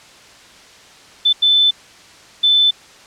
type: tone bursts at uneven times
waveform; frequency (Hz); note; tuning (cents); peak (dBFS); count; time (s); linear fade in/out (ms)
sine; 3520; A7; 0; -9; 3; 1.25-1.33 / 1.42-1.71 / 2.43-2.71; 10
effects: white hiss -43 dBFS RMS until 3.06 s + low-pass 6000 Hz 12 dB/octave